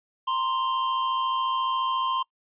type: tone pair together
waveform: square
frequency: 932.3 / 1046.5 Hz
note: A#5 / C6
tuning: 0 / 0 cents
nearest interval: major second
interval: 200 cents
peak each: -34 / -25 dBFS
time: 0.27-2.23 s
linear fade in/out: 10 ms
effects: noise-tail reverb RT60 0.1 s tail -24 dB re dry + resampled to 8000 Hz